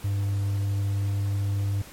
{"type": "tone", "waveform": "triangle", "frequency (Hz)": 99.9, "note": "G2", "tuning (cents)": 33, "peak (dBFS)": -21, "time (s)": [0.04, 1.82], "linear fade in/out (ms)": 5, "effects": ["pink hiss -46 dBFS RMS until 1.92 s", "MP3 64 kbps"]}